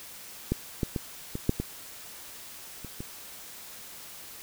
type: clicks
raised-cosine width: 3 ms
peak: -12 / -13 / -16 / -19 / -9 / -16 / -27 / -23 dBFS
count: 8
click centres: 0.52 / 0.832 / 0.962 / 1.354 / 1.494 / 1.6 / 2.847 / 3.005 s
effects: white hiss -45 dBFS RMS until 4.42 s